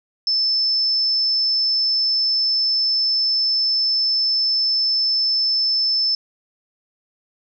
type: tone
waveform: sine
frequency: 5270 Hz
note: E8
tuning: 1 cent flat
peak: -16 dBFS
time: 0.27-6.15 s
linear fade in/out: 2 ms
effects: none